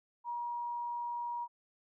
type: tone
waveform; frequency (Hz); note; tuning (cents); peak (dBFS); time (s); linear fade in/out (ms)
sine; 954; A#5; +40; -35; 0.24-1.48; 50
effects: none